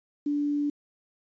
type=tone with quantisation; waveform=sine; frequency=290.9 Hz; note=D4; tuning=16 cents flat; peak=-24 dBFS; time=0.26-0.7 s; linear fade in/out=5 ms; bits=9; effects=resampled to 16000 Hz